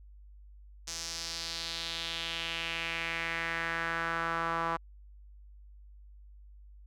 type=tone with band-pass filter sweep; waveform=sawtooth; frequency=166.1 Hz; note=E3; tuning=13 cents sharp; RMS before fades=-35 dBFS; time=0.87-4.77 s; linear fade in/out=10 ms; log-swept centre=6000 to 1100 Hz; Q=2.8; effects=added 50 Hz sine -50 dBFS peak until 6.86 s